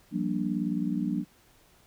sine chord, G minor seventh, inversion third, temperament just, 176.4 / 196 / 235.2 / 294 Hz, F3 / G3 / Bb3 / D4, +18 / 0 / +16 / +2 cents, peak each -32 dBFS, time 0.11-1.25 s, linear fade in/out 50 ms, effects pink hiss -61 dBFS RMS until 1.86 s

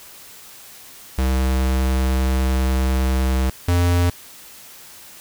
square tone pair in turn, 65 / 87.68 Hz, C2 / F2, -11 / +7 cents, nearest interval perfect fourth, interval 518 cents, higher second, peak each -17 / -15 dBFS, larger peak second, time 1.18-3.5 / 3.68-4.1 s, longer first, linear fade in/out 5 ms, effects white hiss -42 dBFS RMS until 5.2 s

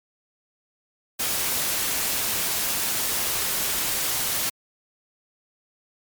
white noise, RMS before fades -25 dBFS, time 1.19-4.5 s, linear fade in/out 10 ms, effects MP3 96 kbps

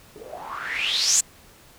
blue noise with low-pass filter sweep, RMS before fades -25 dBFS, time 0.15-1.21 s, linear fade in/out 10 ms, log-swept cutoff 380 to 7800 Hz, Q 7.3, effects pink hiss -51 dBFS RMS until 1.78 s

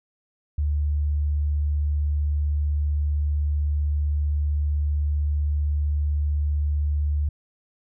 sine tone, 73.7 Hz, D2, 7 cents sharp, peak -20 dBFS, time 0.58-7.29 s, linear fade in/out 5 ms, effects none

